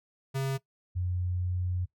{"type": "tone pair in turn", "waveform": ["square", "sine"], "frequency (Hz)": [135, 90.1], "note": ["C#3", "F#2"], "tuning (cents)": [-45, -45], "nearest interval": "perfect fifth", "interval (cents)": 700, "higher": "first", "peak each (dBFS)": [-29, -28], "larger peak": "second", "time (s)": [[0.34, 0.58], [0.95, 1.86]], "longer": "second", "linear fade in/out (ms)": 20, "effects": ["noise-tail reverb RT60 0.1 s tail -18 dB re dry"]}